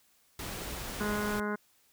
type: noise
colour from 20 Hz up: pink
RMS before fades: -39 dBFS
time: 0.39-1.4 s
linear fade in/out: 2 ms
type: harmonic tone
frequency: 208.5 Hz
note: G#3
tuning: 7 cents sharp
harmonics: 1 / 2 / 3 / 4 / 5 / 6 / 7 / 8 / 9 / 10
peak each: -34 / -36 / -43 / -45 / -40 / -45 / -38 / -48 / -52 / -51 dBFS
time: 1-1.56 s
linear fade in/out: 10 ms
effects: white hiss -67 dBFS RMS until 1.92 s